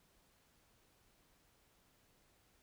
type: silence
effects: pink hiss -72 dBFS RMS until 2.62 s